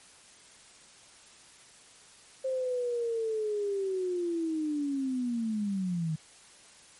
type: linear sweep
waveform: sine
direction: down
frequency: 529 to 153.6 Hz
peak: -28 dBFS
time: 2.44-6.16 s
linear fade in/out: 10 ms
effects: white hiss -55 dBFS RMS until 6.99 s + MP3 48 kbps